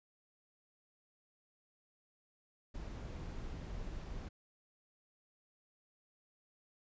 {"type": "noise", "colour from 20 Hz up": "brown", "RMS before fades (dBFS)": -44, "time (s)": [2.74, 4.29], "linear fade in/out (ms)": 10, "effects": ["resampled to 16000 Hz"]}